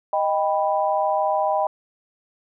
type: chord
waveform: sine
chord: Eb augmented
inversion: none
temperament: equal with one note detuned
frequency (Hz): 622.3 / 788.5 / 987.8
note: Eb5 / G5 / B5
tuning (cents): 0 / +10 / 0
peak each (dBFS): -22 / -22 / -25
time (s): 0.13-1.67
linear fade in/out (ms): 2
effects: none